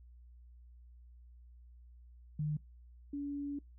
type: tone pair in turn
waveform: sine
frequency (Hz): 151 / 285.1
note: D3 / C#4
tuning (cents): +48 / +49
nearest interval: major seventh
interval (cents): 1101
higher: second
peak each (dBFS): -32 / -36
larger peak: first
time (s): 2.39-2.57 / 3.13-3.59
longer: second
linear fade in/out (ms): 5
effects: noise-tail reverb RT60 0.2 s tail -24 dB re dry + added 60 Hz sine -54 dBFS peak until 3.78 s